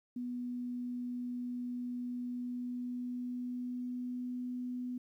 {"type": "tone with pitch glide", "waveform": "sine", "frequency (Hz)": [245.6, 248.5], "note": ["B3", "B3"], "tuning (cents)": [-9, 11], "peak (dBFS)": -36, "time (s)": [0.16, 4.98], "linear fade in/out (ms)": 5, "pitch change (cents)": 20, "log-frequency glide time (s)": [2.21, 4.41], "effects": ["12-bit"]}